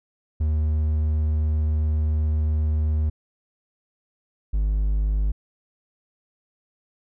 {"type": "tone pair in turn", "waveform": "triangle", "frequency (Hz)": [76.9, 51.32], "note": ["D#2", "G#1"], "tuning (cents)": [-20, -20], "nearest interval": "perfect fifth", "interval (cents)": 700, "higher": "first", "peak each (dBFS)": -17, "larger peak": "neither", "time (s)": [[0.4, 3.1], [4.53, 5.32]], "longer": "first", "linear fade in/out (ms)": 10, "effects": []}